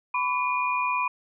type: tone cluster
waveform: sine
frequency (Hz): 999 / 1138 / 2434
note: B5 / C#6 / D#7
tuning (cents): +20 / +45 / -39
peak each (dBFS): -25 / -32 / -28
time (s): 0.14-1.08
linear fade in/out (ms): 5
effects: none